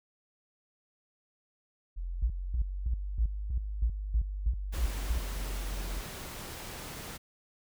sine exponential two-way sweep, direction up then down, 43 to 51.8 to 44.86 Hz, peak -33 dBFS, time 1.96-6.03 s, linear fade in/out 20 ms, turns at 3.54 s
sine tone bursts, 57 Hz, A#1, 38 cents flat, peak -25 dBFS, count 10, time 2.22-5.18 s, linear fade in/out 5 ms, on 80 ms, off 240 ms
pink noise, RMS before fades -42 dBFS, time 4.72-7.18 s, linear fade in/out 20 ms
effects none

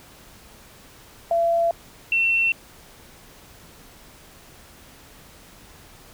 sine tone pair in turn, 676 / 2704 Hz, E5 / E7, +43 / +43 cents, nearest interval 2 octaves, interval 2400 cents, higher second, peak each -17 dBFS, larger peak neither, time 1.31-1.71 / 2.12-2.52 s, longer neither, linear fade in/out 2 ms, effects pink hiss -48 dBFS RMS until 6.13 s

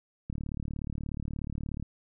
click train, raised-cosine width 5 ms, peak -23 dBFS, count 57, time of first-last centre 0.3-1.826 s, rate 36.7 Hz, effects none

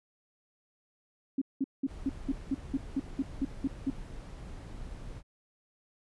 sine tone bursts, 271.1 Hz, C#4, 38 cents flat, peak -26 dBFS, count 12, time 1.38-3.902 s, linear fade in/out 5 ms, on 36 ms, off 190 ms
brown noise, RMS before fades -43 dBFS, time 1.86-5.23 s, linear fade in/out 50 ms
effects resampled to 24000 Hz

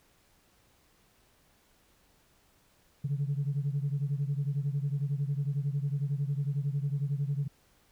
sine beating tone pair, 138.59 / 149.59 Hz, C#3 / D3, 0 / +32 cents, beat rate 11 Hz, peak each -29 / -32 dBFS, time 3.04-7.48 s, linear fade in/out 10 ms, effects tanh soft clip ceiling -23 dBFS + pink hiss -66 dBFS RMS until 7.91 s

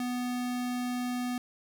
square tone, 247.2 Hz, B3, 2 cents sharp, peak -31 dBFS, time 0-1.38 s, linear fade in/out 2 ms, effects none

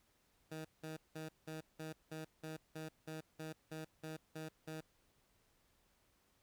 15% pulse tone bursts, 157.6 Hz, D#3, 23 cents sharp, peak -38 dBFS, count 14, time 0.51-4.81 s, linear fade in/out 10 ms, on 140 ms, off 180 ms, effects pink hiss -75 dBFS RMS until 6.42 s

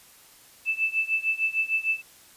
sine tone with tremolo, 2637 Hz, E7, in tune, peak -19 dBFS, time 0.65-2.02 s, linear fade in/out 50 ms, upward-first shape triangle, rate 6.6 Hz, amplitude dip 95%, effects white hiss -53 dBFS RMS until 2.36 s + resampled to 32000 Hz

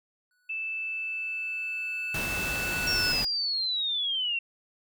square tone with exponential growth, 1477 Hz, F#6, 3 cents flat, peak -30 dBFS, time 0.31-3.12 s, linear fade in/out 1 ms, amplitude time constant 610 ms
sine tone, 2637 Hz, E7, in tune, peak -30 dBFS, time 0.49-3.22 s, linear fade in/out 10 ms
pink noise, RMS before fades -34 dBFS, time 2.14-3.25 s, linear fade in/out 5 ms
sine linear sweep, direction down, 5588 to 2696 Hz, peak -26 dBFS, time 2.87-4.39 s, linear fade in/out 5 ms
effects none

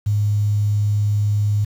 sine tone with quantisation, 103.83 Hz, G#2, in tune, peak -15 dBFS, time 0.06-1.65 s, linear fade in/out 10 ms, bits 7, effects none

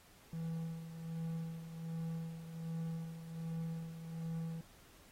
triangle tone with tremolo, 164 Hz, E3, 9 cents flat, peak -35 dBFS, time 0.33-4.61 s, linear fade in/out 2 ms, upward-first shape sine, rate 1.3 Hz, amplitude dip 65%, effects pink hiss -63 dBFS RMS until 5.11 s + AAC 48 kbps

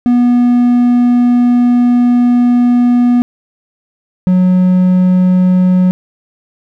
triangle tone pair in turn, 243.4 / 183.08 Hz, B3 / F#3, -25 / -18 cents, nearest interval perfect fourth, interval 493 cents, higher first, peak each -4 dBFS, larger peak neither, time 0.06-3.22 / 4.27-5.91 s, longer first, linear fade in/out 0 ms, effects none

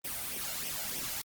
white noise with flanger, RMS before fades -37 dBFS, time 0.04-1.22 s, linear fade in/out 10 ms, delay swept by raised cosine 0.34 to 1.44 ms, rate 3.2 Hz, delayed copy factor +0.6, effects Opus 32 kbps

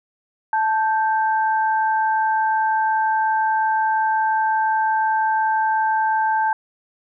sine tone pair together, 877.2 / 1568 Hz, A5 / G6, -6 / 0 cents, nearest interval minor seventh, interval 1006 cents, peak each -17 / -24 dBFS, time 0.53-6.53 s, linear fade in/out 2 ms, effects none

